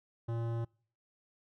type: tone with hard clipping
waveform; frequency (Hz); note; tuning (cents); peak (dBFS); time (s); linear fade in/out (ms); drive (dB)
sine; 115.9; A#2; -10; -35; 0.28-0.65; 10; 16
effects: noise-tail reverb RT60 0.5 s tail -26 dB re dry